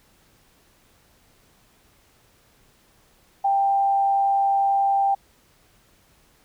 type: tone with frequency modulation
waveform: sine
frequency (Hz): 790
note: G5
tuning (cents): +13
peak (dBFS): -17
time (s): 3.44-5.15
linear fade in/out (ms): 10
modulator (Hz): 111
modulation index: 0.23
effects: pink hiss -59 dBFS RMS until 6.44 s